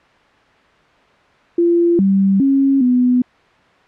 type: tone with pitch steps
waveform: sine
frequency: 342.8 / 194.7 / 273.1 / 248.9 Hz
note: F4 / G3 / C#4 / B3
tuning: -32 / -12 / -26 / +14 cents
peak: -10 dBFS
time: 1.58-3.22 s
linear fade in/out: 5 ms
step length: 410 ms
effects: white hiss -50 dBFS RMS until 3.87 s + low-pass 2000 Hz 12 dB/octave